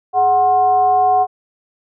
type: tone with frequency modulation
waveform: sine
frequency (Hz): 740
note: F#5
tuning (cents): 0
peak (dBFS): -10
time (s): 0.13-1.27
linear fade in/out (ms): 50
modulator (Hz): 322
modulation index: 0.43
effects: none